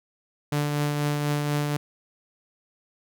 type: tone with tremolo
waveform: sawtooth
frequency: 146.83 Hz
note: D3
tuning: in tune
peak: -18 dBFS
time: 0.52-1.77 s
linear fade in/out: 5 ms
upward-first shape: triangle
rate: 4.1 Hz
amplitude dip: 35%
effects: none